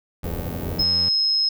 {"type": "tone with pitch glide", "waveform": "25% pulse", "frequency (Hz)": [84.5, 87.58], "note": ["E2", "F2"], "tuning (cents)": [43, 5], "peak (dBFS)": -26, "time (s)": [0.23, 1.09], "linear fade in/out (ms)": 5, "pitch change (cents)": 62, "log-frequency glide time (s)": [0.62, 0.8]}
{"type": "band-stop noise", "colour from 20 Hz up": "pink", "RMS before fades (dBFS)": -30, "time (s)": [0.24, 0.83], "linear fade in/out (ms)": 2, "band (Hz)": [660, 16000], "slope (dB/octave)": 24}
{"type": "tone", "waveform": "sine", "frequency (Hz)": 5150, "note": "E8", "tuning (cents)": -41, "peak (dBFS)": -17, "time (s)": [0.79, 1.49], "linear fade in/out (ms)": 5}
{"effects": []}